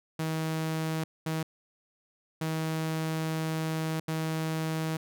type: tone bursts at uneven times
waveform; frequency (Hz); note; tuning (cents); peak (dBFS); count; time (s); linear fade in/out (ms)
sawtooth; 159.4; D#3; +42; -25; 4; 0.19-1.04 / 1.26-1.43 / 2.41-4 / 4.08-4.97; 5
effects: none